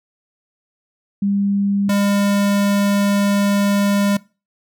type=tone pair in turn; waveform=sine / square; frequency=200 / 201.5 Hz; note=G3 / G3; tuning=+35 / +48 cents; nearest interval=unison; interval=13 cents; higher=second; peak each=-15 dBFS; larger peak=neither; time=1.22-1.89 / 1.89-4.17 s; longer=second; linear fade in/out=5 ms; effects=noise-tail reverb RT60 0.3 s tail -21 dB re dry

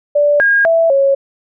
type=tone with pitch steps; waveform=sine; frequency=584 / 1626 / 661 / 550 Hz; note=D5 / G#6 / E5 / C#5; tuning=-10 / -37 / +5 / -14 cents; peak=-8 dBFS; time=0.15-1.15 s; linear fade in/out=10 ms; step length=250 ms; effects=none

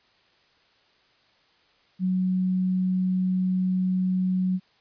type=tone; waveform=sine; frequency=185 Hz; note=F#3; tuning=in tune; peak=-21 dBFS; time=1.99-4.6 s; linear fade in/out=50 ms; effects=white hiss -62 dBFS RMS until 4.8 s + resampled to 11025 Hz

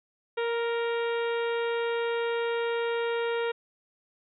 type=harmonic tone with a mistuned harmonic; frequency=466.2 Hz; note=A#4; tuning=in tune; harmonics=1 / 2 / 3 / 4 / 5 / 6 / 7 / 8; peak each=-27 / -36 / -37 / -40 / -42 / -44 / -46 / -47 dBFS; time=0.37-3.52 s; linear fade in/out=10 ms; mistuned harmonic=2; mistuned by=+15 cents; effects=none

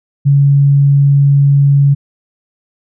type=tone; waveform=sine; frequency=140.7 Hz; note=C#3; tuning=26 cents sharp; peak=-5 dBFS; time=0.25-1.95 s; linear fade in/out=20 ms; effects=none

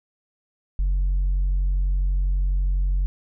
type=tone with tanh clipping; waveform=sine; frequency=46.06 Hz; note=F#1; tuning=7 cents flat; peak=-19 dBFS; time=0.79-3.06 s; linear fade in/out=0 ms; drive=1 dB; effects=none

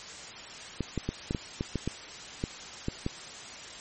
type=clicks; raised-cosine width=3 ms; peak=-16 dBFS; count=11; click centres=0.807 / 0.977 / 1.09 / 1.309 / 1.348 / 1.609 / 1.757 / 1.876 / 2.439 / 2.884 / 3.064 s; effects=white hiss -43 dBFS RMS until 3.8 s + MP3 32 kbps

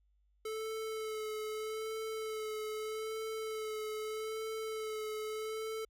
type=tone with vibrato; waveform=square; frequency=435.6 Hz; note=A4; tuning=17 cents flat; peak=-38 dBFS; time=0.45-5.85 s; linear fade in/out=5 ms; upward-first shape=sine; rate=0.8 Hz; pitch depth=21 cents each way; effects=added 50 Hz sine -69 dBFS peak until 5.89 s

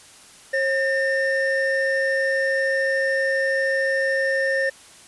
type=tone pair together; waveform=triangle; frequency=539 / 1813 Hz; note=C#5 / A#6; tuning=-49 / -49 cents; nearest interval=octave + major sixth; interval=2100 cents; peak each=-20 dBFS; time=0.53-4.7 s; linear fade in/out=10 ms; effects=white hiss -47 dBFS RMS until 5.07 s + resampled to 24000 Hz

